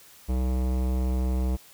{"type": "tone with hard clipping", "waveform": "sine", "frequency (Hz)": 63.4, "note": "B1", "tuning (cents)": 46, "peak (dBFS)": -25, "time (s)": [0.28, 1.57], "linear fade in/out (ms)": 20, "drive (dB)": 18, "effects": ["white hiss -52 dBFS RMS until 1.73 s"]}